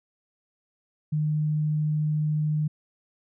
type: tone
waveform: sine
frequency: 152.3 Hz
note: D#3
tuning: 37 cents flat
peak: -22 dBFS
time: 1.12-2.68 s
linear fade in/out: 10 ms
effects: none